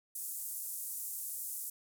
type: band-pass noise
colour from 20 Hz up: white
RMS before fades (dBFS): -41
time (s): 0.15-1.7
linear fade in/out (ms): 5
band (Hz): 8000 to 15000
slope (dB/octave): 24
effects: none